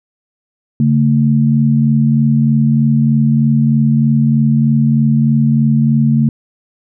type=tone pair together; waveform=sine; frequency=141.38 / 224.6 Hz; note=C#3 / A3; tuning=+34 / +36 cents; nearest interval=minor sixth; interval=802 cents; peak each=-11 dBFS; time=0.8-6.29 s; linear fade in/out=2 ms; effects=none